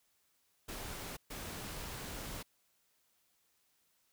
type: noise bursts at uneven times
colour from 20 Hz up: pink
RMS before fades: -44 dBFS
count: 2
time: 0.68-1.17 / 1.3-2.43 s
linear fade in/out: 10 ms
effects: white hiss -75 dBFS RMS until 4.12 s